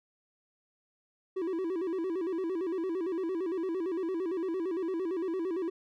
triangle tone with vibrato, 353.2 Hz, F4, 20 cents sharp, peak -28 dBFS, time 1.36-5.7 s, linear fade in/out 10 ms, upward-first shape square, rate 8.8 Hz, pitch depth 120 cents each way, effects none

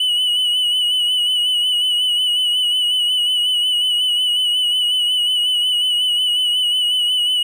triangle tone with vibrato, 2960 Hz, F#7, in tune, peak -13 dBFS, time 0-7.43 s, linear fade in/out 5 ms, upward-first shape sine, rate 5.5 Hz, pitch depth 41 cents each way, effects none

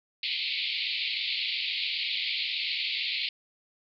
white band-pass noise, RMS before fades -31 dBFS, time 0.23-3.29 s, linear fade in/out 2 ms, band 2100 to 4500 Hz, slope 96 dB/octave, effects none

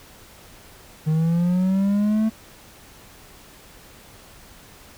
triangle linear sweep, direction up, 153.6 to 222.5 Hz, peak -15 dBFS, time 1.06-2.3 s, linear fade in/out 20 ms, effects pink hiss -47 dBFS RMS until 4.97 s

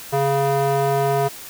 square tone with band-pass filter, 138.6 Hz, C#3, in tune, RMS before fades -19 dBFS, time 0.12-1.29 s, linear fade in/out 20 ms, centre 650 Hz, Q 1.5, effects white hiss -37 dBFS RMS until 1.49 s

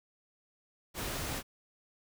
pink noise, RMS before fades -37 dBFS, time 0.94-1.43 s, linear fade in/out 50 ms, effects none

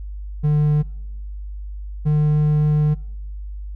triangle tone pair in turn, 149.4 / 150.61 Hz, D3 / D3, +30 / +44 cents, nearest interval unison, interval 14 cents, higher second, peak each -12 dBFS, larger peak neither, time 0.43-0.83 / 2.05-2.95 s, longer second, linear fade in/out 20 ms, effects noise-tail reverb RT60 0.8 s tail -24 dB re dry + added 50 Hz sine -28 dBFS peak until 3.75 s

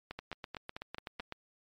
two click trains, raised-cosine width 0.3 ms, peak -24 / -24 dBFS, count 6 / 10, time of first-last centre 0.11-1.202 / 0.19-1.324 s, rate 4.58 / 7.94 Hz, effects MP3 64 kbps

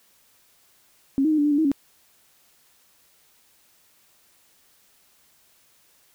sine tone with pitch steps, 272.3 / 313 / 307.7 / 291.1 / 296 / 287.8 / 317.6 / 278.6 Hz, C#4 / D#4 / D#4 / D4 / D4 / D4 / D#4 / C#4, -31 / +10 / -19 / -15 / +14 / -35 / +36 / +9 cents, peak -17 dBFS, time 1.18-1.716 s, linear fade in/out 0 ms, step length 67 ms, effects white hiss -60 dBFS RMS until 6.14 s

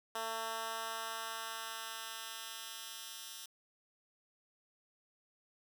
10% pulse tone with high-pass filter sweep, 225 Hz, A3, 39 cents sharp, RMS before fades -43 dBFS, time 0.15-3.46 s, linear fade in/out 5 ms, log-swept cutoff 620 to 4100 Hz, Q 0.77, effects none

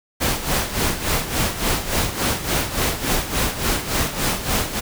pink noise with tremolo, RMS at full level -19 dBFS, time 0.2-4.81 s, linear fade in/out 20 ms, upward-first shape sine, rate 3.5 Hz, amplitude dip 70%, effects none

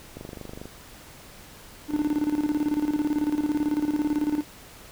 click train, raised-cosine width 2 ms, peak -24 dBFS, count 13, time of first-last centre 0.17-0.656 s, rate 24.7 Hz
triangle tone with tremolo, 298.2 Hz, D4, 27 cents sharp, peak -18 dBFS, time 1.88-4.44 s, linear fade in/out 50 ms, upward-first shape square, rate 18 Hz, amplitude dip 70%
effects pink hiss -47 dBFS RMS until 4.91 s

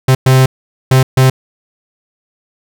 45% pulse tone bursts at uneven times, 130.81 Hz, C3, in tune, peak -5 dBFS, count 4, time 0.08-0.15 / 0.26-0.46 / 0.91-1.03 / 1.17-1.3 s, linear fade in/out 5 ms, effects none

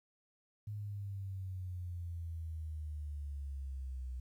sine exponential sweep, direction down, 105.7 to 62.4 Hz, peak -39 dBFS, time 0.67-4.2 s, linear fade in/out 5 ms, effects 12-bit

